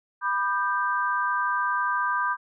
sine chord, G major, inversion first, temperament equal with one note detuned, 987.8 / 1202.1 / 1568 Hz, B5 / D6 / G6, 0 / +40 / 0 cents, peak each -27 dBFS, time 0.21-2.37 s, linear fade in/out 50 ms, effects none

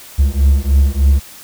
triangle beating tone pair, 67.6 / 70.9 Hz, C#2 / C#2, -43 / +40 cents, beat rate 3.3 Hz, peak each -10 dBFS, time 0.18-1.2 s, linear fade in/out 20 ms, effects white hiss -37 dBFS RMS until 1.43 s

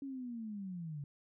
sine linear sweep, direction down, 279.6 to 138.59 Hz, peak -40 dBFS, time 0.02-1.04 s, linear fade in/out 2 ms, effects none

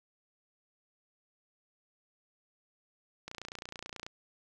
click train, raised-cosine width 0.2 ms, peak -24 dBFS, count 24, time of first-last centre 3.28-4.065 s, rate 29.3 Hz, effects none

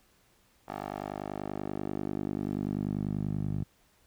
10% pulse tone with band-pass filter sweep, 50.3 Hz, G1, 45 cents sharp, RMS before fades -34 dBFS, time 0.68-3.64 s, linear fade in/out 5 ms, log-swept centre 850 to 130 Hz, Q 1.4, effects pink hiss -66 dBFS RMS until 4.06 s

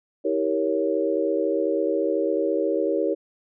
sine chord, E diminished seventh, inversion none, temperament equal with one note detuned, 322.1 / 392 / 466.2 / 554.4 Hz, E4 / G4 / Bb4 / Db5, -40 / 0 / 0 / 0 cents, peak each -26 dBFS, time 0.24-3.15 s, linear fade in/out 20 ms, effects none

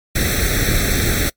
pink noise with comb filter, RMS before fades -17 dBFS, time 0.15-1.3 s, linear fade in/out 10 ms, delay 0.51 ms, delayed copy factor +0.95, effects noise-tail reverb RT60 0.1 s tail -24 dB re dry + MP3 96 kbps

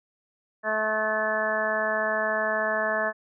harmonic tone with a mistuned harmonic, 216.6 Hz, A3, 27 cents flat, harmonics 1 / 2 / 3 / 4 / 5 / 6 / 7 / 8, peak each -38 / -36 / -27 / -36 / -32 / -37 / -34 / -28 dBFS, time 0.63-3.13 s, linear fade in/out 50 ms, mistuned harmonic 6, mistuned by -17 cents, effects none

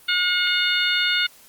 harmonic tone, 720 Hz, F#5, 47 cents flat, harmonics 2 / 3 / 4 / 5 / 6, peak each -23 / -25 / -24 / -24 / -29 dBFS, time 0.08-1.27 s, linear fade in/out 10 ms, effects white hiss -50 dBFS RMS until 1.48 s + Opus 32 kbps

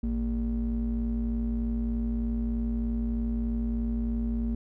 triangle ring-modulated tone, 87.31 Hz, F2, in tune, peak -21 dBFS, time 0.03-4.55 s, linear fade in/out 5 ms, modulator 143 Hz, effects none

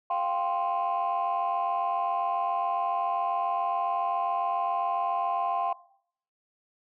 sine chord, F suspended second, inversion none, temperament just, 698.5 / 785.8 / 1047.7 Hz, F5 / G5 / C6, 0 / +4 / +2 cents, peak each -28 / -29 / -28 dBFS, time 0.1-5.73 s, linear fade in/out 5 ms, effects noise-tail reverb RT60 0.6 s tail -19 dB re dry + tanh soft clip ceiling -20 dBFS

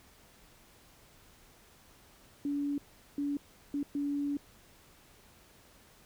sine tone bursts at uneven times, 286 Hz, D4, 46 cents flat, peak -30 dBFS, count 4, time 2.45-2.78 / 3.18-3.37 / 3.74-3.83 / 3.95-4.37 s, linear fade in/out 2 ms, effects pink hiss -60 dBFS RMS until 6.05 s

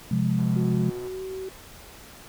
sine chord, F minor, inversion second, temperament equal, 130.81 / 174.61 / 207.7 Hz, C3 / F3 / Ab3, 0 / 0 / 0 cents, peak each -25 dBFS, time 0.11-0.9 s, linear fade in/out 5 ms
click train, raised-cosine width 1 ms, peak -31 dBFS, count 87, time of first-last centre 0.39-1.073 s, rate 126 Hz
sine tone with pitch glide, 364.5 to 378.4 Hz, F#4 to F#4, -26 to +39 cents, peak -31 dBFS, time 0.56-1.49 s, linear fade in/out 5 ms, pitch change +65 cents, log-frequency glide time 0.93-1.22 s
effects pink hiss -46 dBFS RMS until 2.28 s

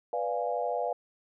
sine chord, B diminished seventh, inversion none, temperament equal, 493.9 / 587.3 / 698.5 / 830.6 Hz, B4 / D5 / F5 / Ab5, 0 / 0 / 0 / 0 cents, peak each -33 / -34 / -32 / -36 dBFS, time 0.13-0.93 s, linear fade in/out 2 ms, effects none

